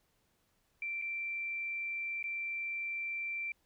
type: tone with dropouts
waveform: sine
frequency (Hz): 2349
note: D7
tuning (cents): 0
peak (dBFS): -35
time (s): 0.82-3.52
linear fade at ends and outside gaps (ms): 2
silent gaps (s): 1.016-1.021 / 2.228-2.24
effects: pink hiss -75 dBFS RMS until 3.65 s